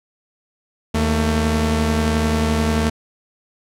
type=tone pair together; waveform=sawtooth; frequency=78.57 / 224.3 Hz; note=D#2 / A3; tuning=+17 / +34 cents; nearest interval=octave + tritone; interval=1817 cents; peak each=-15 dBFS; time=0.94-2.9 s; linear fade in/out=10 ms; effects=low-pass 11000 Hz 12 dB/octave